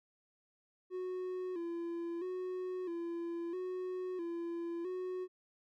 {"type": "tone with vibrato", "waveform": "triangle", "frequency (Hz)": 353.2, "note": "F4", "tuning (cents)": 20, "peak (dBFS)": -35, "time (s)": [0.9, 5.28], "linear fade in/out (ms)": 50, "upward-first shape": "square", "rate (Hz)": 0.76, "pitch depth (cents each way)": 69, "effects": []}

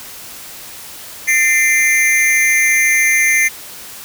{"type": "tone with amplitude modulation", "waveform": "square", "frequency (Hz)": 2083, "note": "C7", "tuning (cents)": -8, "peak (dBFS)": -7, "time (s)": [1.27, 3.49], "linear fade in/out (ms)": 20, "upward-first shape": "sine", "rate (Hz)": 286, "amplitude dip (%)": 90, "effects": ["white hiss -33 dBFS RMS until 4.04 s"]}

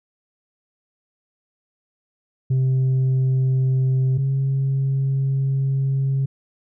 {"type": "tone pair in turn", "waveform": "sine", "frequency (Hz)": [130.81, 135.5], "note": ["C3", "C#3"], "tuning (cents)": [0, -39], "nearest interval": "minor second", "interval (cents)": 61, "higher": "second", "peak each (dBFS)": [-13, -16], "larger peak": "first", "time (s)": [[2.5, 4.18], [4.18, 6.26]], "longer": "second", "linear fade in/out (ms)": 10, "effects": ["tanh soft clip ceiling -15 dBFS"]}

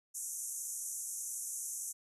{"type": "band-pass noise", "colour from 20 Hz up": "pink", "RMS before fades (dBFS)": -41, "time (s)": [0.14, 1.93], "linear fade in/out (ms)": 20, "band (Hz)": [6000, 12000], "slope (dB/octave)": 96, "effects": []}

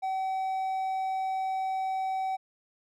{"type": "tone", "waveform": "triangle", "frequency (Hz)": 762, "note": "G5", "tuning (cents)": -49, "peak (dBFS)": -26, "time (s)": [0.02, 2.37], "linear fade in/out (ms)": 20, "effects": []}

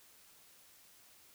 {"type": "silence", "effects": ["white hiss -62 dBFS RMS until 1.34 s"]}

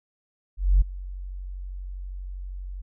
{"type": "tone with ADSR envelope", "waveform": "sine", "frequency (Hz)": 46.25, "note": "F#1", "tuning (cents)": 0, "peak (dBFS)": -11, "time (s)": [0.57, 2.82], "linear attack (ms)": 240, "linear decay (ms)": 13, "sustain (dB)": -21, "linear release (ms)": 14, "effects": ["tanh soft clip ceiling -10 dBFS"]}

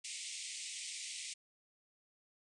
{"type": "band-pass noise", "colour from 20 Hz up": "white", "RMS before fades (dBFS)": -45, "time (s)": [0.04, 1.34], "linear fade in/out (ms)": 10, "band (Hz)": [2000, 9200], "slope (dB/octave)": 96, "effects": []}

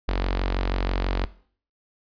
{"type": "tone with notch filter", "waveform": "sawtooth", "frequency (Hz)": 46.16, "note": "F#1", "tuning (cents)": -3, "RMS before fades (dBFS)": -24, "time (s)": [0.08, 1.25], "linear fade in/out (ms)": 0, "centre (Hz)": 130, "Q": 0.69, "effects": ["noise-tail reverb RT60 0.5 s tail -18 dB re dry", "resampled to 11025 Hz"]}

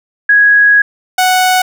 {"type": "tone pair in turn", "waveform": ["sine", "sawtooth"], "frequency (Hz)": [1661.2, 740], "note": ["G#6", "F#5"], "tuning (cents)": [0, 0], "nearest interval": "octave + major second", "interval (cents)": 1400, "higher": "first", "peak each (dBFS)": -4, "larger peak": "neither", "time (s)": [[0.29, 0.82], [1.18, 1.62]], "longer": "first", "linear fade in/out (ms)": 5, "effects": []}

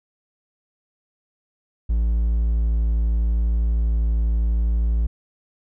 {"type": "tone", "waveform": "triangle", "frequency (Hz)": 56.2, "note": "A1", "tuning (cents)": 37, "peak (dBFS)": -15, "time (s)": [1.89, 5.07], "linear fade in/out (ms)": 10, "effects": []}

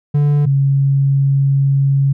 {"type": "tone pair in turn", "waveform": ["triangle", "sine"], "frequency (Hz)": [145.8, 137.92], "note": ["D3", "C#3"], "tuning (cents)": [-12, -8], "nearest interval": "minor second", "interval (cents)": 96, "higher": "first", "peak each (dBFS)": [-8, -10], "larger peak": "first", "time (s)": [[0.14, 0.46], [0.46, 2.13]], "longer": "second", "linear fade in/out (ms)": 10, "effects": []}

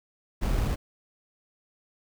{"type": "noise with sample-and-hold", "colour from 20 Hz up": "brown", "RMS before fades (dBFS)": -26, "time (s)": [0.41, 0.76], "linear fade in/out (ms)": 20, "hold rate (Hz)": 3675, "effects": []}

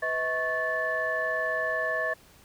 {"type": "tone cluster", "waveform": "sine", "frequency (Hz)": [501, 639, 1102, 1746], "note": ["B4", "D#5", "C#6", "A6"], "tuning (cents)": [25, 46, -11, -14], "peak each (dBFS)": [-35, -30, -35, -28], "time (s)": [0.02, 2.14], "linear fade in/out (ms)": 10, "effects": ["tanh soft clip ceiling -16 dBFS", "pink hiss -56 dBFS RMS until 2.44 s"]}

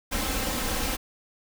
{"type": "noise with comb filter", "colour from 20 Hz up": "pink", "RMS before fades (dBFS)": -28, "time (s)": [0.11, 0.97], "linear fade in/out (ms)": 20, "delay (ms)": 3.8, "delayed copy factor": 0.6, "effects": []}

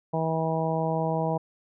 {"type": "harmonic tone", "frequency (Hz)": 161.3, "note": "E3", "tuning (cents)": -37, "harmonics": [1, 2, 3, 4, 5, 6], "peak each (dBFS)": [-28, -35, -31, -30, -32, -34], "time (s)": [0.13, 1.38], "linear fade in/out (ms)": 10, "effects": []}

